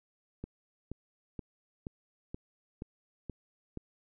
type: click train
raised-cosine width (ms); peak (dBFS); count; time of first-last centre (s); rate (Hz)
3; -26; 8; 0.44-3.773; 2.1
effects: none